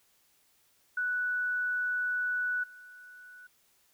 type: tone with level steps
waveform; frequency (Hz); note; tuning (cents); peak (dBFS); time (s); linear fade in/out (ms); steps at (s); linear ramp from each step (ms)
sine; 1480; F#6; 0; -28 / -48; 0.97-3.47; 5; 2.63; 10
effects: white hiss -68 dBFS RMS until 3.93 s